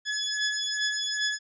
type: beating tone pair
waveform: 15% pulse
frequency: 1700 / 1702.5 Hz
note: G#6 / G#6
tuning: +40 / +42 cents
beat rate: 2.5 Hz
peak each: -23 dBFS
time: 0.05-1.39 s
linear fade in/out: 50 ms
effects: resampled to 16000 Hz